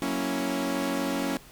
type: chord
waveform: sawtooth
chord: F# dominant seventh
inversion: none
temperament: equal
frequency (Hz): 185 / 233.1 / 277.2 / 329.6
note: F#3 / A#3 / C#4 / E4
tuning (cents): 0 / 0 / 0 / 0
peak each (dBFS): -31 / -30 / -25 / -31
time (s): 0.02-1.37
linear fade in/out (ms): 0
effects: pink hiss -51 dBFS RMS until 1.51 s